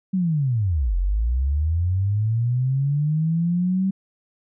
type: linear two-way sweep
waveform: sine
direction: down then up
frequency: 193.8 to 42.55 to 193.8 Hz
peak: -18 dBFS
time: 0.13-3.91 s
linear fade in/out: 10 ms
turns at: 0.96 s
effects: none